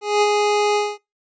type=tone with ADSR envelope; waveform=25% pulse; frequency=415.4 Hz; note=G#4; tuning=in tune; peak=-9 dBFS; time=0.01-0.98 s; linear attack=210 ms; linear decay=39 ms; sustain=-3 dB; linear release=220 ms; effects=noise-tail reverb RT60 0.2 s tail -22 dB re dry + resampled to 16000 Hz